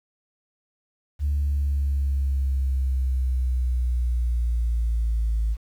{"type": "linear sweep", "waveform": "sine", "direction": "down", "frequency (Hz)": [72.7, 54.1], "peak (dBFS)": -19, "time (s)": [1.19, 5.57], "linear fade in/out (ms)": 50, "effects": ["tanh soft clip ceiling -17 dBFS", "9-bit"]}